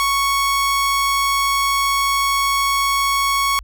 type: tone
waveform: sawtooth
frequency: 1108.7 Hz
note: C#6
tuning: in tune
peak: -12 dBFS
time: 0-3.59 s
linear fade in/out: 0 ms
effects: added 50 Hz sine -36 dBFS peak until 3.63 s